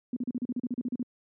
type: tone bursts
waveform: sine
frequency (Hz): 245.8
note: B3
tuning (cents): -8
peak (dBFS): -27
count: 13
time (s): 0.13-1.028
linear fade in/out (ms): 2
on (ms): 34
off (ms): 38
effects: high-pass 150 Hz 12 dB/octave